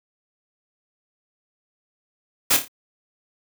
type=noise with echo; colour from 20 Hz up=white; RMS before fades=-17 dBFS; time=2.5-2.57 s; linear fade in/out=10 ms; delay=28 ms; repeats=4; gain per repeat=-7 dB; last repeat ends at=2.682 s; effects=none